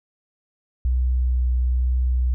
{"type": "tone with vibrato", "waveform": "sine", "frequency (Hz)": 62.4, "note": "B1", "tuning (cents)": 19, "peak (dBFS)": -17, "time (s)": [0.85, 2.34], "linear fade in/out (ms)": 0, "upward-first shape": "triangle", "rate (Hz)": 1.1, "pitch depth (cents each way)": 13, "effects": []}